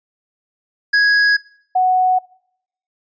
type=tone pair in turn; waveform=square / sine; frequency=1661.2 / 740 Hz; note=G#6 / F#5; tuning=0 / 0 cents; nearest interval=octave + major second; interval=1400 cents; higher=first; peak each=-11 dBFS; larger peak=neither; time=0.93-1.37 / 1.75-2.19 s; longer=neither; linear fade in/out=10 ms; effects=noise-tail reverb RT60 0.7 s tail -23 dB re dry + resampled to 16000 Hz